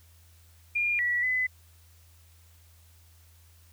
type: tone with pitch steps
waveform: sine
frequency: 2412 / 1942 / 2013 Hz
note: D7 / B6 / B6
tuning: +46 / -30 / +33 cents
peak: -24 dBFS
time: 0.75-1.47 s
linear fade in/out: 10 ms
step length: 240 ms
effects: added 83 Hz sine -55 dBFS peak until 3.72 s + white hiss -62 dBFS RMS until 3.72 s